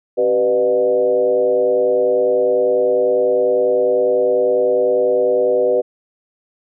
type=tone with frequency modulation; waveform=sine; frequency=493.9 Hz; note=B4; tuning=in tune; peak=-12 dBFS; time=0.17-5.82 s; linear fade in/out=20 ms; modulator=110 Hz; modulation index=1; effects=none